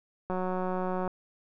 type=click train; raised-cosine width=1 ms; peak=-19 dBFS; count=144; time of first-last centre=0.3-1.077 s; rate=184 Hz; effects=none